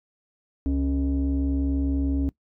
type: tone pair together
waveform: sine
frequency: 68.8 / 275.2 Hz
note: C#2 / C#4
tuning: -12 / -12 cents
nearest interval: 2 octaves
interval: 2400 cents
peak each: -22 dBFS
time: 0.66-2.29 s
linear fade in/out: 0 ms
effects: noise-tail reverb RT60 0.1 s tail -22 dB re dry + tanh soft clip ceiling -18 dBFS